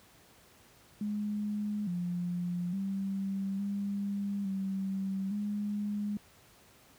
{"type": "tone with pitch steps", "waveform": "sine", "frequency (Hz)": [208.5, 176.3, 194.9, 200.7, 193, 206.5], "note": ["G#3", "F3", "G3", "G3", "G3", "G#3"], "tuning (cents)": [7, 17, -10, 41, -27, -10], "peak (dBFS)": -31, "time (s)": [1.01, 6.17], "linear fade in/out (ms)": 2, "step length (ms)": 860, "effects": ["pink hiss -60 dBFS RMS until 6.98 s", "high-pass 60 Hz 12 dB/octave"]}